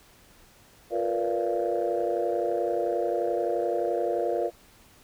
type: tone cluster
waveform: sine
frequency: 351.8 / 461.3 / 492.8 / 585 / 689 Hz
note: F4 / A#4 / B4 / D5 / F5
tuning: +13 / -18 / -4 / -7 / -24 cents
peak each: -30 dBFS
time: 0.9-4.51 s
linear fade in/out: 50 ms
effects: tanh soft clip ceiling -16 dBFS + pink hiss -56 dBFS RMS until 5.03 s